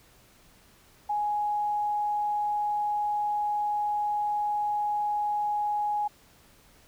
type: tone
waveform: sine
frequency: 833 Hz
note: G#5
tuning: 5 cents sharp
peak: -25 dBFS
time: 1.09-6.08 s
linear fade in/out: 10 ms
effects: pink hiss -58 dBFS RMS until 6.87 s